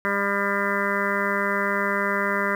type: harmonic tone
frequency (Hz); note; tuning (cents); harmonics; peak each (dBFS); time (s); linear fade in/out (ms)
200.2; G3; +37; 1 / 2 / 3 / 5 / 6 / 7 / 8 / 9 / 10; -30 / -30 / -30 / -30 / -30 / -30 / -30 / -30 / -30; 0.05-2.55; 0
effects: 8-bit